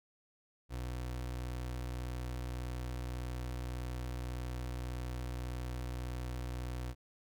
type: tone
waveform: 30% pulse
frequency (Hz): 61.74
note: B1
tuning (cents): 0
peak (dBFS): -35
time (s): 0.69-6.95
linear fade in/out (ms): 50
effects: none